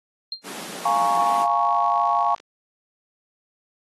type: tone with exponential decay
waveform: sine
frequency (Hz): 4186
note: C8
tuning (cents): 0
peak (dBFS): -23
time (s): 0.32-0.43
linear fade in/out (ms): 2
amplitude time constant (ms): 23
type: high-pass noise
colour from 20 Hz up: pink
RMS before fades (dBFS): -36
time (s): 0.43-1.47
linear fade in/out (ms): 50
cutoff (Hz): 170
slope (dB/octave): 96
type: chord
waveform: sine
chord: Bb minor seventh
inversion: second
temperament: equal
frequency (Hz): 698.5 / 830.6 / 932.3 / 1108.7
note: F5 / Ab5 / Bb5 / Db6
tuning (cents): 0 / 0 / 0 / 0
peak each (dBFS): -23 / -23 / -26 / -21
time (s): 0.85-2.35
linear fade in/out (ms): 5
type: click train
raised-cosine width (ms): 0.2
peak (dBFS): -26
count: 65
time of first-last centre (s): 1.17-2.401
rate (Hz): 52
effects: AAC 32 kbps